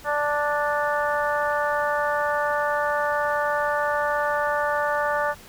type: harmonic tone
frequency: 293.7 Hz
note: D4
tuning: in tune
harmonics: 2 / 3 / 4 / 5 / 6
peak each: -25 / -27 / -28 / -29 / -30 dBFS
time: 0.04-5.35 s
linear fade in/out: 50 ms
effects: pink hiss -46 dBFS RMS until 5.48 s